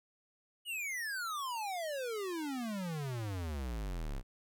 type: exponential sweep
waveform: square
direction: down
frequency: 2960 to 30.68 Hz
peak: -37 dBFS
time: 0.65-4.23 s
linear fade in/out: 50 ms
effects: none